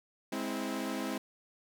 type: chord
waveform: sawtooth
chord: Ab augmented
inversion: none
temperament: equal with one note detuned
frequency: 207.7 / 261.6 / 325.5 Hz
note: Ab3 / C4 / E4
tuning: 0 / 0 / -22 cents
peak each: -35 / -33 / -35 dBFS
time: 0.32-1.18 s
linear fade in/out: 5 ms
effects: none